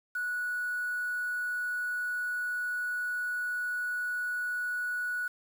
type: tone with quantisation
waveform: sine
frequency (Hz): 1469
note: F#6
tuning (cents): -13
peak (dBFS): -30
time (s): 0.15-5.28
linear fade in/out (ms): 5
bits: 8
effects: none